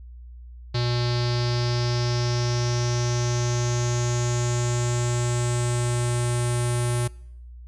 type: tone with low-pass filter sweep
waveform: square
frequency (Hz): 120.9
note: B2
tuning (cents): -36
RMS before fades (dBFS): -24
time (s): 0.74-7.08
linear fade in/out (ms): 10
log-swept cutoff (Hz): 4400 to 9700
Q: 5.8
effects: noise-tail reverb RT60 0.7 s tail -23 dB re dry + added 60 Hz sine -39 dBFS peak until 7.67 s